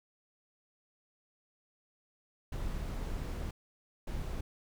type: noise bursts at uneven times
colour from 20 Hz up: brown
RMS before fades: -37 dBFS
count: 2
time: 2.52-3.51 / 4.07-4.41 s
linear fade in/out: 5 ms
effects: none